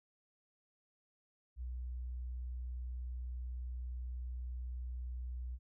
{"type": "tone", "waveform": "sine", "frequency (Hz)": 61.74, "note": "B1", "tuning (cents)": 0, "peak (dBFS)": -39, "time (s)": [1.56, 5.59], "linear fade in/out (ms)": 50, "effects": []}